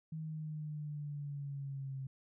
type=linear sweep; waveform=sine; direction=down; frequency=159 to 133.1 Hz; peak=-39 dBFS; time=0.12-2.07 s; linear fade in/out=5 ms; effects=none